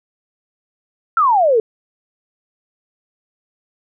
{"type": "exponential sweep", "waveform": "sine", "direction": "down", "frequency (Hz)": [1385, 424.1], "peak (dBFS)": -10, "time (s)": [1.17, 1.6], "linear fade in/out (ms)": 2, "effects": []}